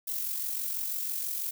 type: noise with amplitude modulation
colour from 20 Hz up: violet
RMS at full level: -31 dBFS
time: 0.07-1.51 s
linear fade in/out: 10 ms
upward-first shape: sine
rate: 46.1 Hz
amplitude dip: 45%
effects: none